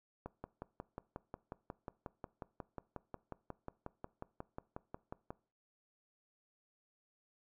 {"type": "click train", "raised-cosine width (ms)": 1, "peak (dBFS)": -29, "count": 29, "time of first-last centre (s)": [0.26, 5.305], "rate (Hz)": 5.55, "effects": ["noise-tail reverb RT60 0.4 s tail -21 dB re dry"]}